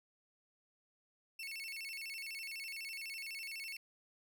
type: tone with vibrato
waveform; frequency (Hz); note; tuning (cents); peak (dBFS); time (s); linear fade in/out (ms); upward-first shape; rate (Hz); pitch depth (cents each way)
30% pulse; 2431; D#7; -41; -40; 1.39-3.77; 5; square; 12; 170
effects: none